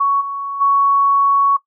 sine tone with level steps, 1115 Hz, C#6, 10 cents sharp, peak -12 / -21 / -10 dBFS, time 0-1.57 s, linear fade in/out 10 ms, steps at 0.2 / 0.6 s, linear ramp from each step 20 ms, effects noise-tail reverb RT60 0.1 s tail -18 dB re dry

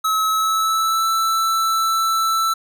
square tone with pitch glide, 1290 to 1325.5 Hz, E6 to E6, -38 to +9 cents, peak -17 dBFS, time 0.04-2.54 s, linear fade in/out 10 ms, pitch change +47 cents, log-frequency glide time 0.28-1.08 s, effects none

